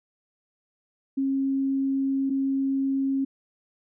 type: tone pair in turn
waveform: sine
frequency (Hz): 270.8 / 270.8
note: C#4 / C#4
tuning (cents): -40 / -40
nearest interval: unison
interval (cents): 0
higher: neither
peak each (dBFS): -22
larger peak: neither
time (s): 1.17-2.3 / 2.3-3.25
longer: first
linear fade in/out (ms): 10
effects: none